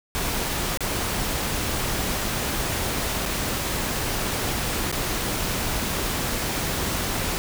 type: noise with dropouts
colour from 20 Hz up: pink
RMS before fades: -26 dBFS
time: 0.15-7.38 s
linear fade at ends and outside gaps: 0 ms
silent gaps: 0.774-0.806 / 3.255-3.26 / 4.915-4.926 s
effects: none